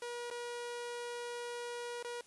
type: tone with dropouts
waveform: sawtooth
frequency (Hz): 480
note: B4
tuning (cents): -49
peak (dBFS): -36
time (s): 0.02-2.21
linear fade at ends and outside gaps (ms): 2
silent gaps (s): 0.302-0.311 / 2.027-2.046
effects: white hiss -62 dBFS RMS until 2.26 s + resampled to 24000 Hz